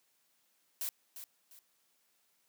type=noise with echo; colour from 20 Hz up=blue; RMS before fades=-37 dBFS; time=0.81-0.89 s; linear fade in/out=0 ms; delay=350 ms; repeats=2; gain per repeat=-10 dB; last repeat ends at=1.59 s; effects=white hiss -74 dBFS RMS until 2.48 s + high-pass 150 Hz 12 dB/octave